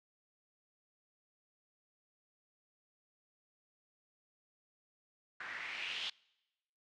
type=noise with low-pass filter sweep; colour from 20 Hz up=blue; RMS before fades=-42 dBFS; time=5.4-6.1 s; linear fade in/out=5 ms; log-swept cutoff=1600 to 3400 Hz; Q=3.7; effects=noise-tail reverb RT60 1.0 s tail -26 dB re dry + low-pass 6000 Hz 12 dB/octave